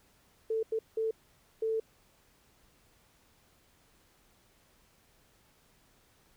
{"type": "tone bursts at uneven times", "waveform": "sine", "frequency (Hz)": 444.3, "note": "A4", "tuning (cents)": 17, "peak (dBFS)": -28, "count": 4, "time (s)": [[0.5, 0.63], [0.72, 0.79], [0.97, 1.11], [1.62, 1.8]], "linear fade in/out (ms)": 5, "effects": ["pink hiss -66 dBFS RMS until 6.36 s"]}